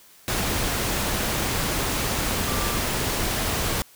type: tone in noise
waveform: sine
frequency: 1174.7 Hz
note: D6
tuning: in tune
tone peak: -33 dBFS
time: 2.48-2.78 s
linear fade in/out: 0 ms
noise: pink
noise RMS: -25 dBFS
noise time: 0.28-3.82 s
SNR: -11 dB
effects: white hiss -52 dBFS RMS until 3.95 s